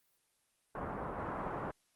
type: low-pass noise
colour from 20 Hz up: white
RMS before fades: -40 dBFS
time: 0.75-1.71 s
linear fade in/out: 2 ms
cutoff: 1200 Hz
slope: 24 dB/octave
effects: white hiss -75 dBFS RMS until 1.95 s + Opus 32 kbps